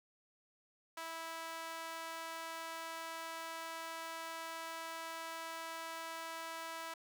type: tone with high-pass filter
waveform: sawtooth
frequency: 327.7 Hz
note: E4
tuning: 10 cents flat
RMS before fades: -45 dBFS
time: 0.97-6.94 s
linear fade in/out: 5 ms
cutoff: 970 Hz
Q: 1.4
effects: none

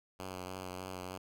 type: tone with vibrato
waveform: 5% pulse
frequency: 92.5 Hz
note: F#2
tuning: in tune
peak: -30 dBFS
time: 0.19-1.18 s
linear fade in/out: 10 ms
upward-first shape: sine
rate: 3.3 Hz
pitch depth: 27 cents each way
effects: none

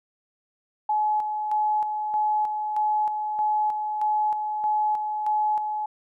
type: tone with tremolo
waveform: sine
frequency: 850 Hz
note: G#5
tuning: 40 cents sharp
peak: -20 dBFS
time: 0.89-5.86 s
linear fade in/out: 5 ms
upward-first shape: square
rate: 1.6 Hz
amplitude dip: 45%
effects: none

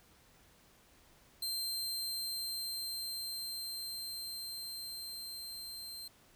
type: tone with level ramp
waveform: sawtooth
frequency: 4144 Hz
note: C8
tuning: 17 cents flat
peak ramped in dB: -32 to -41 dBFS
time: 1.42-6.08 s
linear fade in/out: 5 ms
effects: pink hiss -64 dBFS RMS until 6.35 s

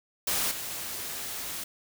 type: noise with level steps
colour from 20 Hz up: white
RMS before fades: -28 / -36 dBFS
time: 0.27-1.64 s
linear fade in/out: 5 ms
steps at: 0.51 s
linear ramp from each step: 5 ms
effects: none

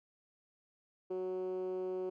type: tone with band-pass filter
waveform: 10% pulse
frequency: 185 Hz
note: F#3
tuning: in tune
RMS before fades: -38 dBFS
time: 1.1-2.1 s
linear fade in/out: 10 ms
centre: 400 Hz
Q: 6.6
effects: none

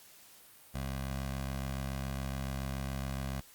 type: tone with notch filter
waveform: 15% pulse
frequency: 67.1 Hz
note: C2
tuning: 44 cents sharp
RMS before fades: -37 dBFS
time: 0.74-3.41 s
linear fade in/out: 10 ms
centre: 310 Hz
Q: 1.8
effects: white hiss -57 dBFS RMS until 3.54 s + Opus 48 kbps

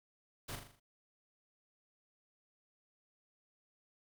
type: noise with echo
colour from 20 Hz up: pink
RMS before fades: -44 dBFS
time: 0.48-0.56 s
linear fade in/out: 10 ms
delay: 40 ms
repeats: 6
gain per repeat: -5 dB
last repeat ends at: 0.8 s
effects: none

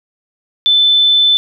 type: tone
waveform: sine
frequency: 3520 Hz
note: A7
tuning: in tune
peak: -7 dBFS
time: 0.66-1.37 s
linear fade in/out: 0 ms
effects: none

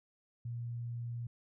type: tone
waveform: sine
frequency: 118.6 Hz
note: A#2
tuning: 30 cents sharp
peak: -37 dBFS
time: 0.45-1.27 s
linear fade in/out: 5 ms
effects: none

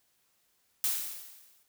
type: noise with exponential decay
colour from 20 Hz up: blue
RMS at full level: -27 dBFS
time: 0.84-1.63 s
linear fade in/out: 0 ms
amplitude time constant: 170 ms
effects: white hiss -72 dBFS RMS until 1.68 s

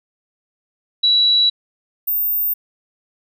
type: tone pair in turn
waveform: sine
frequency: 3920 / 14588 Hz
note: B7 / A#9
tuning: -14 / -39 cents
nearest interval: octave + major seventh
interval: 2275 cents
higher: second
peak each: -11 / -16 dBFS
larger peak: first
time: 1.03-1.5 / 2.07-2.54 s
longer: neither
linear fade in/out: 10 ms
effects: none

